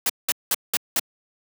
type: noise bursts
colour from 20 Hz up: white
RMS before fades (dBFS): -21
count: 5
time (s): 0.06-0.995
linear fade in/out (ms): 2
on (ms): 35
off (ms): 190
effects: high-pass 200 Hz 12 dB/octave